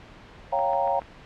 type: chord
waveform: sine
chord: G half-diminished seventh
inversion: second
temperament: equal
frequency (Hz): 554.4 / 698.5 / 784 / 932.3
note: Db5 / F5 / G5 / Bb5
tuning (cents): 0 / 0 / 0 / 0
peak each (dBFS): -27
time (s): 0.52-1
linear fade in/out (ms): 10
type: click train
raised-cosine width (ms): 0.5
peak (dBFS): -26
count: 4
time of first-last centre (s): 0.59-1.019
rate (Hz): 7
effects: pink hiss -47 dBFS RMS until 1.25 s + low-pass 3000 Hz 12 dB/octave